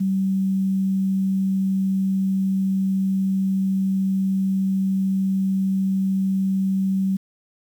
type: tone with quantisation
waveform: sine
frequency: 191.9 Hz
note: G3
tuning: 37 cents flat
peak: -18 dBFS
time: 0-7.17 s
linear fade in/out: 10 ms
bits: 8
effects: none